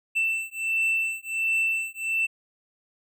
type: beating tone pair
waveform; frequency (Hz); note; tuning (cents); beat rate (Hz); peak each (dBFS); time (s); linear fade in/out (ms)
triangle; 2668 / 2669.4; E7 / E7; +20 / +21; 1.4; -25; 0.15-2.27; 20
effects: none